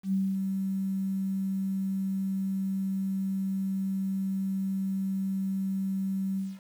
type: tone with ADSR envelope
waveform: sine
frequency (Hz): 192.6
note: G3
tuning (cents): -30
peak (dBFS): -23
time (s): 0.03-6.6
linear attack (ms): 93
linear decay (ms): 230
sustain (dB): -4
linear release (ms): 220
effects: 9-bit